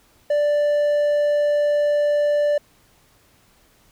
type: tone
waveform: triangle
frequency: 587.3 Hz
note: D5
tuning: in tune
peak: -14 dBFS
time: 0.3-2.58 s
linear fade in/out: 5 ms
effects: pink hiss -57 dBFS RMS until 3.91 s